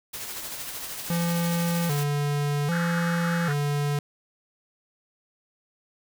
white noise with tremolo, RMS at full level -34 dBFS, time 0.13-2.04 s, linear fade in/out 10 ms, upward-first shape sine, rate 13 Hz, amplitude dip 35%
square tone with vibrato, 157.2 Hz, D#3, 18 cents sharp, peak -24 dBFS, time 1.1-3.99 s, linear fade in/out 2 ms, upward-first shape square, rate 0.63 Hz, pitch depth 140 cents each way
pink band-pass noise, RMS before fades -33 dBFS, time 2.71-3.54 s, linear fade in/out 20 ms, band 1300 to 1700 Hz, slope 48 dB/octave
effects none

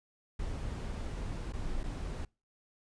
brown noise with dropouts, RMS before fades -37 dBFS, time 0.39-2.25 s, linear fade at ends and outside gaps 5 ms, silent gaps 1.524-1.534 / 1.834-1.838 s, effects noise-tail reverb RT60 0.3 s tail -26 dB re dry + resampled to 22050 Hz

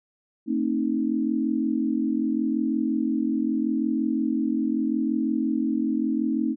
sine tone cluster, 226.6 / 267.4 / 312.9 Hz, A#3 / C4 / D#4, -49 / +38 / +10 cents, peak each -26 dBFS, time 0.46-6.56 s, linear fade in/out 50 ms, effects none

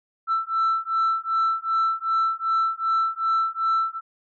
sine beating tone pair, 1329 / 1331.6 Hz, E6 / E6, +14 / +17 cents, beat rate 2.6 Hz, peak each -22 dBFS, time 0.27-4.01 s, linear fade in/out 50 ms, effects tanh soft clip ceiling -16 dBFS

